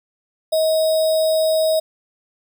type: tone with sample-and-hold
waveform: sine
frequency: 635 Hz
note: D#5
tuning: 35 cents sharp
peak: -14 dBFS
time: 0.52-1.8 s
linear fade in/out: 10 ms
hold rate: 4410 Hz
effects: none